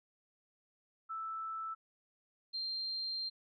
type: tone pair in turn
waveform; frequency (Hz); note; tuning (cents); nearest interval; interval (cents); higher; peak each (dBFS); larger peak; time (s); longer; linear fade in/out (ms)
sine; 1318.5 / 4174; E6 / C8; 0 / -5; octave + minor sixth; 1995; second; -38 / -36; second; 1.09-1.75 / 2.53-3.3; second; 20
effects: none